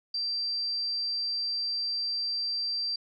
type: tone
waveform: sine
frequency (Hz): 4700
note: D8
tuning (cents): +1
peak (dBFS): -28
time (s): 0.14-2.96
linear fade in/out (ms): 5
effects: none